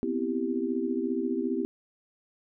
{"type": "chord", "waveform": "sine", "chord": "C major seventh", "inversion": "third", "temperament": "equal", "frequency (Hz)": [246.9, 261.6, 329.6, 392], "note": ["B3", "C4", "E4", "G4"], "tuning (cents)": [0, 0, 0, 0], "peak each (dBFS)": -32, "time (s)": [0.03, 1.65], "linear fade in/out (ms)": 0, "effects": []}